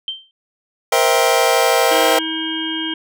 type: tone with exponential decay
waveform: sine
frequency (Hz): 3132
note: G7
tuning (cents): -2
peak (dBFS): -18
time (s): 0.08-0.31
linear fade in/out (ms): 1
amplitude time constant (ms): 48
type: chord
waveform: sawtooth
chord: C dominant seventh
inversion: third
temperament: just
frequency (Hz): 470.9 / 523.3 / 654.1 / 784.9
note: Bb4 / C5 / E5 / G5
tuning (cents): +18 / 0 / -14 / +2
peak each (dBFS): -14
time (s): 0.92-2.19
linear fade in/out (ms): 5
type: harmonic tone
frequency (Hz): 320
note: D#4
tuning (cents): +49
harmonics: 1 / 3 / 5 / 7 / 9 / 10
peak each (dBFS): -24 / -33 / -30 / -35 / -29 / -24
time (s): 1.91-2.94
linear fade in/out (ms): 5
effects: none